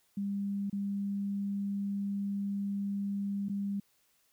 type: tone with dropouts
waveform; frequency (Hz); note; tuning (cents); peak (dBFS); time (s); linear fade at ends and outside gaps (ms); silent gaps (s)
sine; 200; G3; +35; -31; 0.17-3.8; 5; 0.699-0.727 / 3.486-3.495
effects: white hiss -71 dBFS RMS until 4.32 s